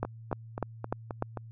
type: two click trains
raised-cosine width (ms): 1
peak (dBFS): -15 / -21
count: 5 / 6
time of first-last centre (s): 0.03-1.224 / 0.05-1.373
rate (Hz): 3.35 / 3.78
effects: added 113 Hz sine -44 dBFS peak until 1.51 s